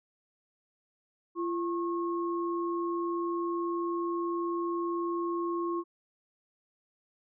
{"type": "tone pair together", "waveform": "sine", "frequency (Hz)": [342.3, 1086], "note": ["F4", "C#6"], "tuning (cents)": [-35, -36], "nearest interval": "octave + minor sixth", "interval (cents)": 1999, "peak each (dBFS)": [-30, -35], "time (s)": [1.35, 5.84], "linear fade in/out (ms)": 50, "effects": []}